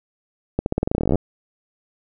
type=accelerating click train; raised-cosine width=2 ms; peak=-6 dBFS; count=19; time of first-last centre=0.59-1.156 s; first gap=71 ms; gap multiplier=0.89; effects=none